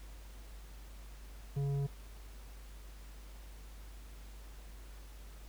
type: tone with tanh clipping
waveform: sine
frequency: 140 Hz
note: C#3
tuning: 18 cents sharp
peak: -33 dBFS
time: 1.56-1.87 s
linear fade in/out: 10 ms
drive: 9 dB
effects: added 50 Hz sine -48 dBFS peak until 5.48 s + pink hiss -59 dBFS RMS until 5.48 s